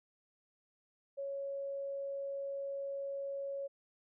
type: tone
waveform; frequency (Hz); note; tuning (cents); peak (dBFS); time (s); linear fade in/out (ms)
sine; 554.4; C#5; 0; -37; 1.17-3.68; 20
effects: none